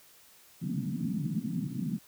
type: band-pass noise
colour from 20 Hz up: pink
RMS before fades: -33 dBFS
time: 0.61-1.99 s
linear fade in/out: 20 ms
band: 140 to 260 Hz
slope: 48 dB/octave
effects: white hiss -58 dBFS RMS until 2.07 s